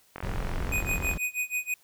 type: click train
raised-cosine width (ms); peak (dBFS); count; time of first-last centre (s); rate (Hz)
0.5; -21; 45; 0.16-1.136; 45.1
type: noise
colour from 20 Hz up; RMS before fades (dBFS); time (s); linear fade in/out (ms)
brown; -31; 0.23-1.18; 5
type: tone with tremolo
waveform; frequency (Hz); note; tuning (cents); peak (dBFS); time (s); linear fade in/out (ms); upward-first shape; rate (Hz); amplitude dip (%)
square; 2489; D#7; 0; -26; 0.72-1.74; 2; sine; 6.2; 95
effects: white hiss -62 dBFS RMS until 1.83 s

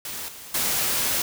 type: noise with level steps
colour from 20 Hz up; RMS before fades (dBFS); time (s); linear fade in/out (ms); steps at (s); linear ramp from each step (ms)
white; -33 / -41 / -24; 0.05-1.22; 2; 0.28 / 0.54; 5
effects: none

